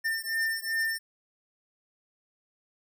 square beating tone pair, 1800 / 1802.6 Hz, A6 / A6, +39 / +41 cents, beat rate 2.6 Hz, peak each -31 / -32 dBFS, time 0.04-0.99 s, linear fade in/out 20 ms, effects none

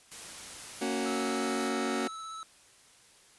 white noise, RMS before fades -44 dBFS, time 0.11-1.69 s, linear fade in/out 10 ms
sawtooth chord, F# major, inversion first, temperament just, 231.2 / 277.5 / 370 Hz, A#3 / C#4 / F#4, -14 / +2 / 0 cents, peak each -30 dBFS, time 0.81-2.08 s, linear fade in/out 10 ms
square tone with vibrato, 1308 Hz, E6, 14 cents flat, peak -40 dBFS, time 1.06-2.43 s, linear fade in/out 0 ms, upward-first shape sine, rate 16 Hz, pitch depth 15 cents each way
effects white hiss -59 dBFS RMS until 3.38 s + resampled to 24000 Hz

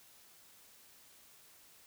silence, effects white hiss -61 dBFS RMS until 1.86 s

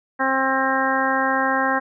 harmonic tone, 265.7 Hz, C4, 27 cents sharp, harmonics 1 / 2 / 3 / 4 / 5 / 6 / 7, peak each -26 / -26 / -24 / -24 / -28 / -24 / -27 dBFS, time 0.19-1.8 s, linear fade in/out 20 ms, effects none

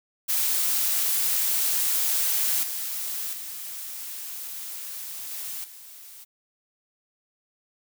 blue noise with level steps, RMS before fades -24 / -31 / -36 / -34 / -45 dBFS, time 0.28-6.25 s, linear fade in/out 20 ms, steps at 2.63 / 3.33 / 5.31 / 5.64 s, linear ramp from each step 2 ms, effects none

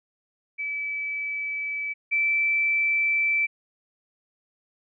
sine tone pair in turn, 2301 / 2326 Hz, D7 / D7, -36 / -17 cents, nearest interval unison, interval 19 cents, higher second, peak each -27 / -20 dBFS, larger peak second, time 0.58-1.94 / 2.11-3.47 s, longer neither, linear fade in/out 20 ms, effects none

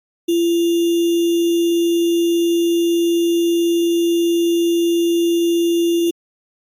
sine tone with sample-and-hold, 339.8 Hz, F4, 47 cents flat, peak -13 dBFS, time 0.28-6.11 s, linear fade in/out 10 ms, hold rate 3150 Hz, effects AAC 48 kbps

